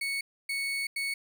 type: tone bursts at uneven times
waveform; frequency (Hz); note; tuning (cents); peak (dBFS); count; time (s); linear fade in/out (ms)
35% pulse; 2217; C#7; 0; -28; 3; 0.01-0.21 / 0.49-0.87 / 0.96-1.14; 5
effects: none